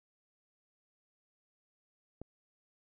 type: click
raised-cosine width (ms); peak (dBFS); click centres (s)
2; -30; 2.216
effects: none